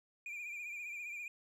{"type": "tone with vibrato", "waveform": "triangle", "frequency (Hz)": 2400, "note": "D7", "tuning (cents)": 37, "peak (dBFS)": -40, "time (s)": [0.26, 1.28], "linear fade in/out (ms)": 2, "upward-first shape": "triangle", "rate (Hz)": 15, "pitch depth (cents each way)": 65, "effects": []}